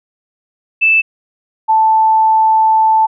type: tone pair in turn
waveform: sine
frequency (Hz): 2637 / 880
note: E7 / A5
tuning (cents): 0 / 0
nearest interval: octave + perfect fifth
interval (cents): 1900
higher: first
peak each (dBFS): -7 / -7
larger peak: neither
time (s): 0.81-1.02 / 1.68-3.07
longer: second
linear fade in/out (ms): 20
effects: none